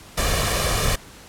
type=noise with comb filter; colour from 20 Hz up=pink; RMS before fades=-21 dBFS; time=0.17-0.96 s; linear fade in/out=10 ms; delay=1.7 ms; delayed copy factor=+0.6; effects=pink hiss -44 dBFS RMS until 1.28 s + low-pass 12000 Hz 12 dB/octave